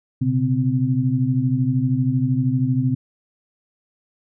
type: tone cluster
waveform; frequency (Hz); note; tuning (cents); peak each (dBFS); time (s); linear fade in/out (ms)
sine; 123.5 / 136.3 / 257.5; B2 / C#3 / C4; 0 / -29 / -28; -21; 0.21-2.95; 10
effects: none